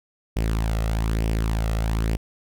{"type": "tone with flanger", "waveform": "sawtooth", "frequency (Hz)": 55, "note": "A1", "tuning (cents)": 0, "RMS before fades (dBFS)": -23, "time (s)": [0.36, 2.17], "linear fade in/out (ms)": 10, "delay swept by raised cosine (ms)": [0.36, 1.56], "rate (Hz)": 1.1, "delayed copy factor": 0.5, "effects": []}